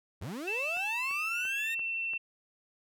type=linear sweep; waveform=35% pulse; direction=up; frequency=69.3 to 1864.7 Hz; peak=-35 dBFS; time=0.21-1.75 s; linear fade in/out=10 ms
type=tone with pitch glide; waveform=sine; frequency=2655 to 2694 Hz; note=E7 to E7; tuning=+12 to +37 cents; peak=-31 dBFS; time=0.47-2.18 s; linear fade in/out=10 ms; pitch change=+25 cents; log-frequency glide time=0.74-1.76 s
type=click train; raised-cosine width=0.5 ms; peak=-34 dBFS; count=5; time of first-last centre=0.77-2.135 s; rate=2.93 Hz
effects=none